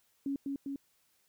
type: tone with echo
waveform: sine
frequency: 277.2 Hz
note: C#4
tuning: in tune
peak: -31 dBFS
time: 0.26-0.36 s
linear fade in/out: 2 ms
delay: 200 ms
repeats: 2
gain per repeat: -2 dB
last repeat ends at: 0.76 s
effects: white hiss -72 dBFS RMS until 1.28 s